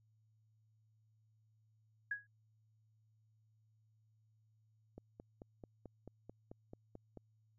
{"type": "tone with exponential decay", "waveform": "sine", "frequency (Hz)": 1661.2, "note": "G#6", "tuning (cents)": 0, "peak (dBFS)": -33, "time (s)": [2.11, 2.27], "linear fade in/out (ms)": 5, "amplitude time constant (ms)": 33}
{"type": "click train", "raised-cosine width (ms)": 2, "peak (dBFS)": -37, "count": 11, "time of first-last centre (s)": [4.98, 7.173], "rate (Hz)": 4.56}
{"effects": ["added 109 Hz sine -70 dBFS peak until 7.58 s"]}